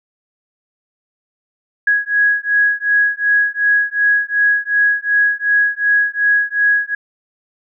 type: beating tone pair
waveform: sine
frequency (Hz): 1661.2 / 1663.9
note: G#6 / G#6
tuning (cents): 0 / +3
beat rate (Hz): 2.7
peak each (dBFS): -15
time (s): 1.87-6.95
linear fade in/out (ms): 5
effects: none